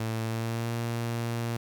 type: tone with pitch glide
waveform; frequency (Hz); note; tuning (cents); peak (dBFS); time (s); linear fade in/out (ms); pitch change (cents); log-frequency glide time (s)
sawtooth; 112.1 to 116.93; A2 to A#2; +33 to +6; -25; 0-1.57; 5; +73; 0.21-0.73
effects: 9-bit